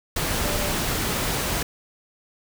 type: tone in noise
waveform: sine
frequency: 587.3 Hz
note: D5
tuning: in tune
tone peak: -30 dBFS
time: 0.44-0.72 s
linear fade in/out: 5 ms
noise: pink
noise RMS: -25 dBFS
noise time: 0.16-1.63 s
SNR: -8 dB
effects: none